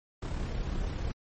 brown noise with amplitude modulation, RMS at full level -31 dBFS, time 0.22-1.12 s, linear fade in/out 5 ms, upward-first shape sine, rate 34.1 Hz, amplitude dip 40%, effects MP3 32 kbps

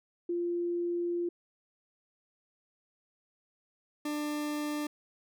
sine / 40% pulse tone pair in turn, 346.8 / 297.5 Hz, F4 / D4, -12 / +22 cents, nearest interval minor third, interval 266 cents, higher first, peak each -29 / -31 dBFS, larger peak first, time 0.29-1.29 / 4.05-4.87 s, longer first, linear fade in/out 5 ms, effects none

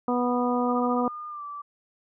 harmonic tone, 245.6 Hz, B3, 9 cents flat, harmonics 1 / 2 / 3 / 4 / 5, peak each -25 / -28 / -30 / -31 / -32 dBFS, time 0.08-1.08 s, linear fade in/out 2 ms
sine tone with pitch glide, 1214 to 1161.9 Hz, D#6 to D6, -43 to -19 cents, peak -34 dBFS, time 0.67-1.62 s, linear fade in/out 10 ms, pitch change -76 cents, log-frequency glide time 1.29-1.43 s
effects none

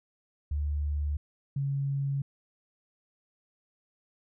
sine tone pair in turn, 73.4 / 138.88 Hz, D2 / C#3, 0 / +4 cents, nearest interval major seventh, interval 1104 cents, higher second, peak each -27 dBFS, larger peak neither, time 0.51-1.17 / 1.56-2.22 s, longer neither, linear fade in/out 5 ms, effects none

